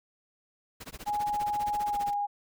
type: noise with tremolo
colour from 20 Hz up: pink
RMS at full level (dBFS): -41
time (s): 0.8-2.14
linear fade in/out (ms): 10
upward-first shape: sine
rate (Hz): 15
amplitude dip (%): 100
type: tone with pitch glide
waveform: sine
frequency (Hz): 830.6 to 817.3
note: G#5 to G#5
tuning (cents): 0 to -28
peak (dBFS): -27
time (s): 1.06-2.27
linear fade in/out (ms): 20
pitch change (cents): -28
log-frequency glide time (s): 1.88-1.98
effects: none